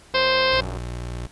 harmonic tone, 523.3 Hz, C5, in tune, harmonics 1 / 2 / 3 / 4 / 5 / 6 / 7 / 8 / 9 / 10, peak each -21 / -24 / -26 / -27 / -28 / -29 / -29 / -30 / -31 / -31 dBFS, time 0.14-0.61 s, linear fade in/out 10 ms
click train, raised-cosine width 1 ms, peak -21 dBFS, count 60, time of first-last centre 0.14-0.772 s, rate 93.3 Hz
25% pulse tone, 60.2 Hz, B1, 44 cents flat, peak -25 dBFS, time 0.52-1.27 s, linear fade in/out 5 ms
effects pink hiss -50 dBFS RMS until 1.31 s + resampled to 24000 Hz

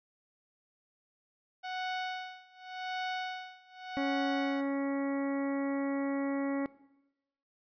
sawtooth tone with tremolo, 740 Hz, F#5, in tune, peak -29 dBFS, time 1.63-4.62 s, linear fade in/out 20 ms, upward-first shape sine, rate 0.87 Hz, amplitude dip 95%
harmonic tone, 277.2 Hz, C#4, in tune, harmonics 1 / 2 / 3 / 4 / 5 / 6 / 7 / 8, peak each -31 / -37 / -44 / -45 / -50 / -55 / -47 / -51 dBFS, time 3.97-6.66 s, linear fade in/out 0 ms
effects noise-tail reverb RT60 0.9 s tail -18 dB re dry + resampled to 11025 Hz

